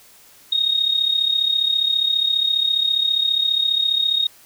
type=tone with amplitude modulation; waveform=sine; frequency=3729 Hz; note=A#7; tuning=in tune; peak=-13 dBFS; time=0.52-4.27 s; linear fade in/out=5 ms; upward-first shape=sine; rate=34.8 Hz; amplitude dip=70%; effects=white hiss -49 dBFS RMS until 4.45 s